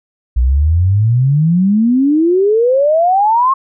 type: exponential sweep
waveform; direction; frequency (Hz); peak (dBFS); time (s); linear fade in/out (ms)
sine; up; 58.4 to 1096; -8; 0.36-3.54; 10
effects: none